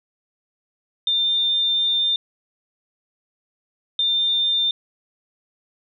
sine tone bursts at uneven times, 3602 Hz, A7, 40 cents sharp, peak -17 dBFS, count 2, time 1.07-2.16 / 3.99-4.71 s, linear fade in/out 2 ms, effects none

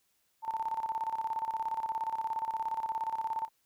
sine tone with tremolo, 893 Hz, A5, 25 cents sharp, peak -29 dBFS, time 0.42-3.49 s, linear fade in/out 50 ms, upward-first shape square, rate 17 Hz, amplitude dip 70%, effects white hiss -74 dBFS RMS until 3.65 s

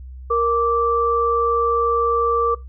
sine tone pair together, 467 / 1168.6 Hz, A#4 / D6, +3 / -9 cents, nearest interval octave + major third, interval 1588 cents, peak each -18 dBFS, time 0.3-2.55 s, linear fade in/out 10 ms, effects noise-tail reverb RT60 0.2 s tail -19 dB re dry + added 64 Hz sine -33 dBFS peak until 2.68 s

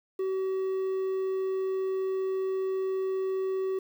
triangle tone with quantisation, 380.3 Hz, F#4, 48 cents sharp, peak -25 dBFS, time 0.19-3.79 s, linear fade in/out 5 ms, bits 9, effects none

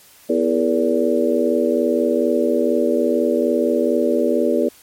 harmonic tone with a mistuned harmonic, 82.41 Hz, E2, in tune, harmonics 3 / 4 / 5 / 6 / 7, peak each -21 / -21 / -21 / -21 / -21 dBFS, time 0.29-4.69 s, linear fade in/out 10 ms, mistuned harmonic 6, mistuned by -65 cents, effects white hiss -48 dBFS RMS until 4.82 s + MP3 64 kbps

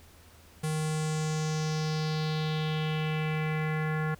square tone with low-pass filter sweep, 155.56 Hz, D#3, in tune, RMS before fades -30 dBFS, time 0.63-4.15 s, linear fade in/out 10 ms, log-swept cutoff 10000 to 1600 Hz, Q 3.1, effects added 82 Hz sine -56 dBFS peak until 4.19 s + pink hiss -57 dBFS RMS until 4.19 s

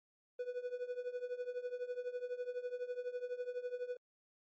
triangle tone with tremolo, 493.9 Hz, B4, in tune, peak -33 dBFS, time 0.39-3.97 s, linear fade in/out 5 ms, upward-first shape triangle, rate 12 Hz, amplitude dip 90%, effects MP3 32 kbps

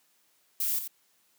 violet noise with echo, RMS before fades -29 dBFS, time 0.6-0.79 s, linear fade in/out 5 ms, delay 88 ms, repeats 1, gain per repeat -8 dB, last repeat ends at 0.878 s, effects white hiss -68 dBFS RMS until 1.38 s + high-pass 150 Hz 12 dB/octave

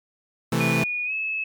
sawtooth chord, A minor, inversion first, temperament equal, 130.81 / 164.81 / 220 Hz, C3 / E3 / A3, 0 / 0 / 0 cents, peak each -21 / -20 / -21 dBFS, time 0.52-0.84 s, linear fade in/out 5 ms
sine tone with pitch glide, 2453 to 2596 Hz, D#7 to E7, -25 to -27 cents, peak -24 dBFS, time 0.6-1.44 s, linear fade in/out 5 ms, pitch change +98 cents, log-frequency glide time 1.05-1.13 s
effects MP3 96 kbps

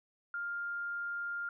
sine tone, 1402 Hz, F6, 6 cents sharp, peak -35 dBFS, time 0.34-1.49 s, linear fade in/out 2 ms, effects none

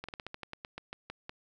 slowing click train, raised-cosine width 0.3 ms, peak -24 dBFS, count 13, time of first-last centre 0.04-1.294 s, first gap 46 ms, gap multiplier 1.14, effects none

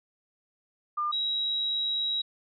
sine tone pair in turn, 1201 / 3852 Hz, D6 / B7, +38 / -44 cents, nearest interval octave + minor sixth, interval 2018 cents, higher second, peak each -26 dBFS, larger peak neither, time 0.97-1.12 / 1.12-2.22 s, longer second, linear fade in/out 10 ms, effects none

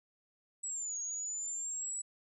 sine exponential two-way sweep, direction down then up, 7902 to 6590 to 7902 Hz, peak -36 dBFS, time 0.63-2.02 s, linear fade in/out 10 ms, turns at 0.99 s, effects none

